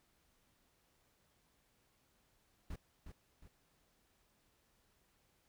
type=noise with echo; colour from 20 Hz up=brown; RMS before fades=-44 dBFS; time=2.7-2.76 s; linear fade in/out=5 ms; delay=360 ms; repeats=2; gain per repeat=-7 dB; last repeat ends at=3.48 s; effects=pink hiss -75 dBFS RMS until 5.48 s